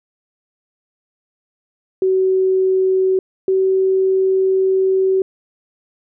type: tone pair in turn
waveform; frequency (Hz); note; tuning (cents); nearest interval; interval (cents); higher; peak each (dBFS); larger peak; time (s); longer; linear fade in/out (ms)
sine; 377.2 / 380.3; F#4 / F#4; +33 / +48; unison; 15; second; -12; neither; 2.02-3.19 / 3.48-5.22; second; 2
effects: none